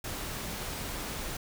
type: noise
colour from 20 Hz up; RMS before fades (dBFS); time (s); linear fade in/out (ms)
pink; -37; 0.04-1.37; 5
effects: none